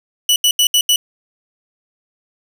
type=tone bursts at uneven times; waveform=sawtooth; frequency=2957 Hz; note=F#7; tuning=2 cents flat; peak=-7 dBFS; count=5; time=0.29-0.36 / 0.44-0.51 / 0.59-0.67 / 0.74-0.81 / 0.89-0.96 s; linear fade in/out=2 ms; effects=none